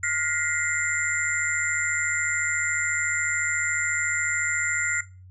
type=tone cluster; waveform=sine; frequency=1418 / 1927 / 2081 / 7250 Hz; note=F6 / B6 / C7 / A#8; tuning=+26 / -43 / -10 / -49 cents; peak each=-29 dBFS; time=0.03-5.01 s; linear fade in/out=5 ms; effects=noise-tail reverb RT60 0.3 s tail -18 dB re dry + added 92 Hz sine -44 dBFS peak until 5.3 s